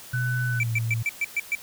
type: tone with pitch glide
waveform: sine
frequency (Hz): 124.1 to 113.8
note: B2 to A#2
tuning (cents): +9 to -41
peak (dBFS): -24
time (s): 0.13-1.03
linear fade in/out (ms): 10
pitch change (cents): -150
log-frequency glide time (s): 0.46-0.72
type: tone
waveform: sine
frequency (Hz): 1500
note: F#6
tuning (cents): +23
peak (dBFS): -28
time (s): 0.13-0.6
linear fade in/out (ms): 10
type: tone bursts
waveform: triangle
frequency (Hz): 2330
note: D7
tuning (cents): -14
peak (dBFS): -20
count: 7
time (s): 0.6-1.551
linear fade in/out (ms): 2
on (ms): 33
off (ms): 120
effects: white hiss -44 dBFS RMS until 1.62 s